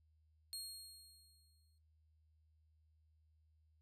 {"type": "tone with exponential decay", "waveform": "25% pulse", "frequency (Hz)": 4266, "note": "C8", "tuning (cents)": 33, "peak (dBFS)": -38, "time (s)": [0.53, 1.78], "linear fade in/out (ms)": 0, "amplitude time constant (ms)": 270, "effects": ["noise-tail reverb RT60 0.3 s tail -23 dB re dry", "added 78 Hz sine -70 dBFS peak until 3.81 s"]}